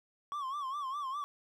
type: tone with vibrato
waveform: triangle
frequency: 1108.7 Hz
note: C#6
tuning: in tune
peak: -33 dBFS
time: 0.32-1.24 s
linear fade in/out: 0 ms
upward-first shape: sine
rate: 4.9 Hz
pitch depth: 120 cents each way
effects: none